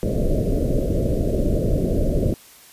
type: low-pass noise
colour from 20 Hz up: pink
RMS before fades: -20 dBFS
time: 0.03-2.34 s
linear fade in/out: 0 ms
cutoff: 640 Hz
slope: 96 dB/octave
effects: white hiss -47 dBFS RMS until 2.72 s + resampled to 32000 Hz